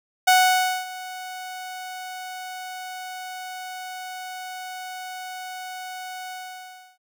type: tone with ADSR envelope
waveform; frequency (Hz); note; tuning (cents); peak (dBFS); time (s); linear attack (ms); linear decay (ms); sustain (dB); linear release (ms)
sawtooth; 740; F#5; 0; -9; 0.27-6.98; 11; 570; -20; 670
effects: none